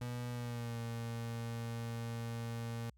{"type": "tone with pitch glide", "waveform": "35% pulse", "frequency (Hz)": [121.8, 116.23], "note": ["B2", "A#2"], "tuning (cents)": [-24, -5], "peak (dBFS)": -37, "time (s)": [0.01, 2.9], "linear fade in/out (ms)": 5, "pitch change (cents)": -81, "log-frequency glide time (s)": [0.31, 0.79], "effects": ["added 60 Hz sine -63 dBFS peak until 2.97 s"]}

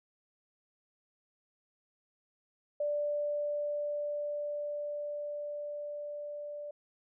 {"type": "tone with level ramp", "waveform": "sine", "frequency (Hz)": 587.3, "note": "D5", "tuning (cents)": 0, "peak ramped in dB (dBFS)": [-29, -39], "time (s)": [2.8, 6.71], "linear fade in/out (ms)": 5, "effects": []}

